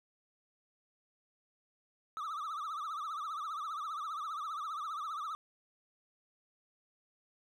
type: tone with vibrato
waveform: triangle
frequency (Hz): 1234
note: D#6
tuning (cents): -15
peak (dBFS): -35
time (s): 2.17-5.35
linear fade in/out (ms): 0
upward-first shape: triangle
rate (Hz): 15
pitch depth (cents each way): 160
effects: none